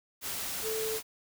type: tone in noise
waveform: sine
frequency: 440 Hz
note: A4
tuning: in tune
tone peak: -32 dBFS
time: 0.62-1 s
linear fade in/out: 50 ms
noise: white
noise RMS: -36 dBFS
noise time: 0.21-1.03 s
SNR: +1 dB
effects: none